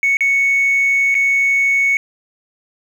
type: tone with dropouts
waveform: sine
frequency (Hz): 2217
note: C#7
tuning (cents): 0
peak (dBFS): -10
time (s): 0.03-1.97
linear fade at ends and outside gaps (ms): 1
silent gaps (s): 0.17-0.207 / 1.144-1.151
effects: tanh soft clip ceiling -9 dBFS + 7-bit